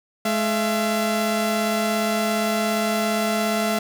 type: tone pair together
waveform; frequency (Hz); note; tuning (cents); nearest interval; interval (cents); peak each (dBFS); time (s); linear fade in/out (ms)
sawtooth; 212.9 / 676; G#3 / E5; +43 / +43; octave + minor sixth; 2000; -19; 0.25-3.79; 5
effects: none